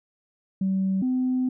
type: tone pair in turn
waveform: sine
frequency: 191.2 / 255.2 Hz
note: G3 / C4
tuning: -43 / -43 cents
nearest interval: perfect fourth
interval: 500 cents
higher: second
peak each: -20 dBFS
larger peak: neither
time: 0.61-1.02 / 1.02-1.49 s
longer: second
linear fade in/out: 5 ms
effects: tanh soft clip ceiling -17 dBFS